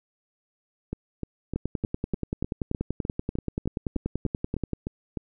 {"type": "two click trains", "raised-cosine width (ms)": 3, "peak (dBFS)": [-17, -14], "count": [15, 34], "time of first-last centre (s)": [[0.93, 5.172], [1.56, 4.733]], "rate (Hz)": [3.3, 10.4], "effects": []}